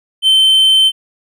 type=tone; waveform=triangle; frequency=3091 Hz; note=G7; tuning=25 cents flat; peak=-5 dBFS; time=0.22-0.92 s; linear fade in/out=50 ms; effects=none